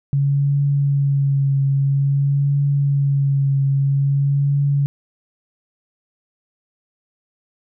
sine tone with vibrato, 139.6 Hz, C#3, 13 cents sharp, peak -14 dBFS, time 0.13-4.86 s, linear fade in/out 0 ms, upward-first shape triangle, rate 0.5 Hz, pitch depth 28 cents each way, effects none

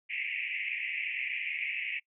pink band-pass noise, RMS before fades -35 dBFS, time 0.09-2 s, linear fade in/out 20 ms, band 2000 to 2700 Hz, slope 96 dB/octave, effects noise-tail reverb RT60 0.1 s tail -24 dB re dry

